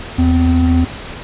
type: tone pair together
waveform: triangle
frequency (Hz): 80.6 / 255.9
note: E2 / C4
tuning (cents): -38 / -38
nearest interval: octave + minor sixth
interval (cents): 2000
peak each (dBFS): -10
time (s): 0.18-0.85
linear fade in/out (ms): 10
effects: pink hiss -29 dBFS RMS until 1.23 s + resampled to 8000 Hz